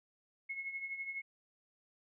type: tone with tremolo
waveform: sine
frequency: 2177 Hz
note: C#7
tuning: 32 cents flat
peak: -36 dBFS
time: 0.49-1.22 s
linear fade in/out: 10 ms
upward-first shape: triangle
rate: 12 Hz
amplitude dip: 70%
effects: none